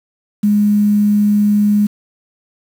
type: tone with quantisation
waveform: sine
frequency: 207.3 Hz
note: G#3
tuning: 3 cents flat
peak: -9 dBFS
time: 0.43-1.87 s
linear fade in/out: 10 ms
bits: 6
effects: none